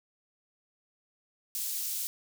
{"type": "high-pass noise", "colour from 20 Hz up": "white", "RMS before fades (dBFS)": -34, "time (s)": [1.55, 2.07], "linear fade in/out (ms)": 0, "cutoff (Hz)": 4800, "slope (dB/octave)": 12, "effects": []}